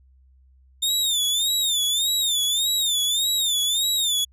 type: tone with vibrato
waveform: sawtooth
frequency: 3622 Hz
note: A7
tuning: 49 cents sharp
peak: -17 dBFS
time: 0.82-4.25 s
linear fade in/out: 10 ms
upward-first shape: sine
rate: 1.7 Hz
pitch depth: 120 cents each way
effects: added 65 Hz sine -52 dBFS peak until 4.32 s + resampled to 32000 Hz

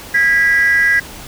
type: ring-modulated tone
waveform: triangle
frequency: 1800 Hz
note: A6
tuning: 39 cents sharp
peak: -3 dBFS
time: 0.14-1 s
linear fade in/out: 10 ms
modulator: 162 Hz
effects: tanh soft clip ceiling -5 dBFS + pink hiss -33 dBFS RMS until 1.27 s

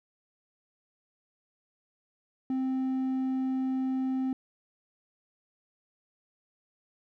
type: tone with hard clipping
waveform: sine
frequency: 261.6 Hz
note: C4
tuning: in tune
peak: -28 dBFS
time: 2.5-4.33 s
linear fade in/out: 2 ms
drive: 3 dB
effects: none

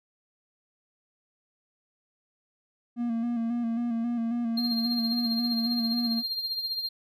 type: tone with vibrato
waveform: triangle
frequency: 233.9 Hz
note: A#3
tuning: 6 cents sharp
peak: -24 dBFS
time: 2.96-6.23 s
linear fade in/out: 50 ms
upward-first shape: square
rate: 3.7 Hz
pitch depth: 34 cents each way
type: tone with tremolo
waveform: triangle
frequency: 4195 Hz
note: C8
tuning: 4 cents sharp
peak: -25 dBFS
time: 4.57-6.89 s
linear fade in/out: 5 ms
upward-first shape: triangle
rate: 15 Hz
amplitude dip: 65%
effects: none

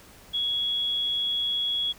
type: tone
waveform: sine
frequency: 3346 Hz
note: G#7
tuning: 12 cents sharp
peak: -24 dBFS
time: 0.33-1.93 s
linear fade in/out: 20 ms
effects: pink hiss -51 dBFS RMS until 1.98 s

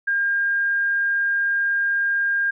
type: tone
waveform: sine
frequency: 1609 Hz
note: G6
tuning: 45 cents sharp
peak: -18 dBFS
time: 0.07-2.51 s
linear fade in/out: 10 ms
effects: none

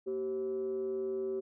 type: tone with frequency modulation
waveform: sine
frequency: 384.4 Hz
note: G4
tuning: 34 cents flat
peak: -31 dBFS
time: 0.06-1.41 s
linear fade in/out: 20 ms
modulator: 152 Hz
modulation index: 0.4
effects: tanh soft clip ceiling -28 dBFS

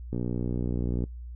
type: click train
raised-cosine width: 3 ms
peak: -17 dBFS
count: 56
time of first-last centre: 0.13-1.039 s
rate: 60.5 Hz
effects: noise-tail reverb RT60 0.1 s tail -21 dB re dry + added 60 Hz sine -37 dBFS peak until 1.35 s

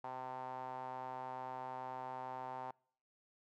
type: tone with band-pass filter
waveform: sawtooth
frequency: 128.9 Hz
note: C3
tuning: 26 cents flat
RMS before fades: -45 dBFS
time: 0.04-2.71 s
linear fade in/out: 2 ms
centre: 860 Hz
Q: 5.6
effects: noise-tail reverb RT60 0.6 s tail -26 dB re dry

